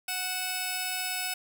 10% pulse tone pair together, 740 / 2598 Hz, F#5 / E7, 0 / -26 cents, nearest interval octave + minor seventh, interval 2174 cents, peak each -25 / -24 dBFS, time 0.08-1.34 s, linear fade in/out 5 ms, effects none

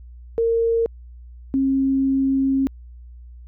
sine tone pair in turn, 459.4 / 269.3 Hz, A#4 / C#4, -25 / -50 cents, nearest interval major sixth, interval 925 cents, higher first, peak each -16 dBFS, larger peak neither, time 0.38-0.86 / 1.54-2.67 s, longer second, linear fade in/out 0 ms, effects added 60 Hz sine -38 dBFS peak until 3.47 s

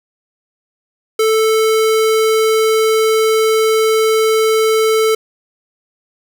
square tone, 440 Hz, A4, in tune, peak -11 dBFS, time 1.19-5.15 s, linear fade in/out 5 ms, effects none

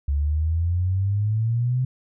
sine exponential sweep, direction up, 69.5 to 130 Hz, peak -19 dBFS, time 0.08-1.85 s, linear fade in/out 5 ms, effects none

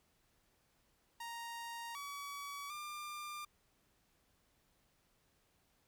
sawtooth tone with pitch steps, 933 / 1137 / 1195 Hz, A#5 / C#6 / D6, +1 / +44 / +30 cents, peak -40 dBFS, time 1.2-3.45 s, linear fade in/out 5 ms, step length 750 ms, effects pink hiss -75 dBFS RMS until 5.87 s

